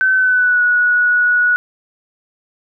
sine tone with pitch glide, 1529 to 1463.3 Hz, G6 to F#6, -44 to -20 cents, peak -10 dBFS, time 0.01-1.56 s, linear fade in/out 0 ms, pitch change -76 cents, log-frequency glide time 0.14-0.62 s, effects none

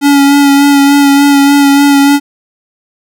square tone with vibrato, 281.9 Hz, C#4, 29 cents sharp, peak -4 dBFS, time 0.01-2.2 s, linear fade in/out 50 ms, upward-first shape sine, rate 3.4 Hz, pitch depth 20 cents each way, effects none

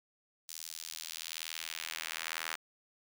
square tone with high-pass filter sweep, 40.52 Hz, E1, 29 cents flat, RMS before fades -42 dBFS, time 0.48-2.56 s, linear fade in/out 10 ms, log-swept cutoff 5900 to 1500 Hz, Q 1.1, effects none

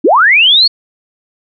sine linear sweep, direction up, 233.1 to 4470 Hz, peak -4 dBFS, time 0.04-0.68 s, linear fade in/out 10 ms, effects none

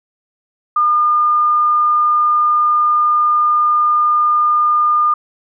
sine tone, 1211 Hz, D#6, 47 cents flat, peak -10 dBFS, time 0.76-5.14 s, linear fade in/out 5 ms, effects none

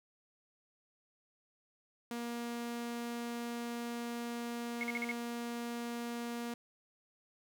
sawtooth tone, 236.7 Hz, A#3, 27 cents sharp, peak -34 dBFS, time 2.11-6.54 s, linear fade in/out 2 ms
sine tone bursts, 2175 Hz, C#7, 33 cents flat, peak -34 dBFS, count 5, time 4.81-5.114 s, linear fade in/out 0 ms, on 24 ms, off 46 ms
effects none

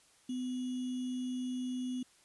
sine tone with sample-and-hold, 252.4 Hz, B3, 38 cents sharp, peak -34 dBFS, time 0.29-2.03 s, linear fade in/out 5 ms, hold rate 3150 Hz, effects white hiss -65 dBFS RMS until 2.24 s + resampled to 24000 Hz

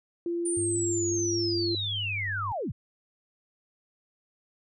sine tone, 342.8 Hz, F4, 32 cents flat, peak -27 dBFS, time 0.26-1.75 s, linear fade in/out 2 ms
sine linear sweep, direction down, 9290 to 61.9 Hz, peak -29 dBFS, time 0.45-2.72 s, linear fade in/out 10 ms
sine tone with vibrato, 100 Hz, G2, 35 cents sharp, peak -34 dBFS, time 0.57-2.52 s, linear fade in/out 0 ms, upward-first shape sine, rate 1.6 Hz, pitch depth 22 cents each way
effects none

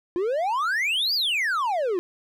triangle exponential two-way sweep, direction up then down, 337.6 to 4978 to 337.6 Hz, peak -20 dBFS, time 0.16-1.99 s, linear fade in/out 0 ms, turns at 1.14 s, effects none

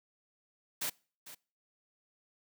white noise with echo, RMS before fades -35 dBFS, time 0.81-0.9 s, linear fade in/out 10 ms, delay 450 ms, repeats 1, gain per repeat -14 dB, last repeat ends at 1.35 s, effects noise-tail reverb RT60 0.4 s tail -25 dB re dry + high-pass 150 Hz 12 dB/octave

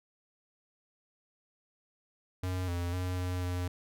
square tone with pitch steps, 91.8 / 87.2 / 91 / 90.4 / 89.5 Hz, F#2 / F2 / F#2 / F#2 / F2, -13 / -2 / -28 / -40 / +43 cents, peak -32 dBFS, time 2.43-3.68 s, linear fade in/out 5 ms, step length 250 ms, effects none

